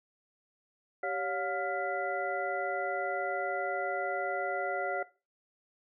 sine tone cluster, 390.3 / 563 / 716 / 1398 / 1999 Hz, G4 / C#5 / F5 / F6 / B6, -8 / +27 / +43 / +1 / +20 cents, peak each -39 / -36 / -36 / -38 / -40 dBFS, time 1.03-5.03 s, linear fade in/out 5 ms, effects noise-tail reverb RT60 0.3 s tail -18 dB re dry

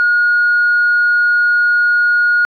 sine tone, 1440 Hz, F#6, 47 cents flat, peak -8 dBFS, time 0-2.45 s, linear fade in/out 0 ms, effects tanh soft clip ceiling -6 dBFS

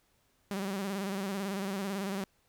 sawtooth tone with vibrato, 195.9 Hz, G3, 1 cent flat, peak -29 dBFS, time 0.51-2.24 s, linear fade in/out 0 ms, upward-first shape square, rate 18 Hz, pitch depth 55 cents each way, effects pink hiss -71 dBFS RMS until 2.48 s

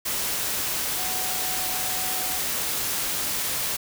sine tone in noise, 743 Hz, F#5, 7 cents sharp, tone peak -36 dBFS, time 0.98-2.39 s, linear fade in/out 10 ms, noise white, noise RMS -27 dBFS, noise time 0.05-3.77 s, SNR -12 dB, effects none

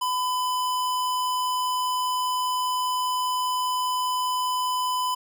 square tone, 1005 Hz, B5, 30 cents sharp, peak -24 dBFS, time 0.01-5.15 s, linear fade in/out 10 ms, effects none

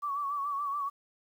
sine tone with vibrato, 1138 Hz, C#6, 45 cents sharp, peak -30 dBFS, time 0.02-0.9 s, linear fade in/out 20 ms, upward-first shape sine, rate 7 Hz, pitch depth 57 cents each way, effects 10-bit

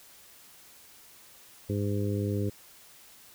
harmonic tone, 101.8 Hz, G#2, 34 cents flat, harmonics 1 / 2 / 3 / 4 / 5, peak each -29 / -34 / -35 / -35 / -39 dBFS, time 1.69-2.5 s, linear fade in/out 10 ms, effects white hiss -54 dBFS RMS until 3.34 s

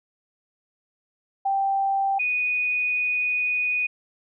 sine tone pair in turn, 784 / 2478 Hz, G5 / D#7, 0 / -8 cents, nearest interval octave + minor sixth, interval 1992 cents, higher second, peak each -20 / -21 dBFS, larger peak first, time 1.45-2.19 / 2.19-3.87 s, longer second, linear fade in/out 10 ms, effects none

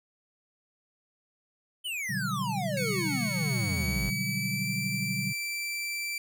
square exponential sweep, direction down, 3111 to 44.38 Hz, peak -32 dBFS, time 1.84-4.11 s, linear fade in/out 20 ms
sine chord, G major seventh, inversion first, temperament just, 122.5 / 147 / 183.75 / 196 Hz, B2 / D3 / F#3 / G3, -14 / +2 / -12 / 0 cents, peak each -36 dBFS, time 2.09-5.33 s, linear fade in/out 10 ms
sawtooth tone with pitch glide, 2217 to 2338 Hz, C#7 to D7, 0 to -8 cents, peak -28 dBFS, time 2.77-6.18 s, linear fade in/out 2 ms, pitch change +92 cents, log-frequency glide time 3.45-4.69 s
effects none

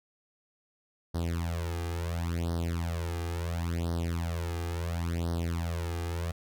sawtooth tone with flanger, 84.5 Hz, E2, 43 cents sharp, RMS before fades -32 dBFS, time 1.14-6.32 s, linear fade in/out 10 ms, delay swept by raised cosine 0.2 to 2.5 ms, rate 0.72 Hz, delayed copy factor +0.95, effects none

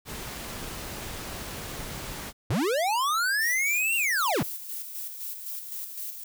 pink noise, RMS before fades -37 dBFS, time 0.05-2.33 s, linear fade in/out 50 ms
square linear two-way sweep, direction up then down, 82.41 to 2794 to 82.41 Hz, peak -24 dBFS, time 2.5-4.43 s, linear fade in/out 5 ms, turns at 3.96 s
violet noise with tremolo, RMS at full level -35 dBFS, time 3.41-6.24 s, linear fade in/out 10 ms, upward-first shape square, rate 3.9 Hz, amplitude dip 45%
effects none

